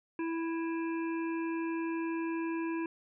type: harmonic tone with a mistuned harmonic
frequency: 329.6 Hz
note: E4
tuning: in tune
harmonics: 1 / 3 / 5 / 7 / 8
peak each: -32 / -42 / -46 / -49 / -50 dBFS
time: 0.19-2.86 s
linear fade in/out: 2 ms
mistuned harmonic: 7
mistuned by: +65 cents
effects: none